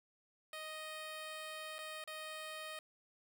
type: tone with dropouts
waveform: 10% pulse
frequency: 623 Hz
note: D#5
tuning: 2 cents sharp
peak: -36 dBFS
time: 0.53-2.79 s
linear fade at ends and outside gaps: 2 ms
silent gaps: 1.784-1.788 / 2.04-2.075 s
effects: none